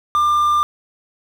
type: tone with quantisation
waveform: triangle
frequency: 1194 Hz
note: D6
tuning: 28 cents sharp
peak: -11 dBFS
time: 0.15-0.63 s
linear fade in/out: 0 ms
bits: 6
effects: none